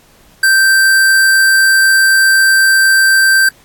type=tone; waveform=square; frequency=1564 Hz; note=G6; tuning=4 cents flat; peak=-7 dBFS; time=0.43-3.49 s; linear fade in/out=5 ms; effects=pink hiss -47 dBFS RMS until 3.64 s + AAC 64 kbps